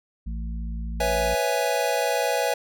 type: harmonic tone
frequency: 56.1 Hz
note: A1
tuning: 34 cents sharp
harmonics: 1 / 3 / 4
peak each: -28 / -38 / -40 dBFS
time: 0.26-1.35 s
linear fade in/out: 10 ms
type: chord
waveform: square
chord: C# minor seventh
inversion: third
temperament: equal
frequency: 493.9 / 554.4 / 659.3 / 830.6 Hz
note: B4 / C#5 / E5 / G#5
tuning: 0 / 0 / 0 / 0 cents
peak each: -28 dBFS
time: 1-2.54 s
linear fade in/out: 5 ms
effects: none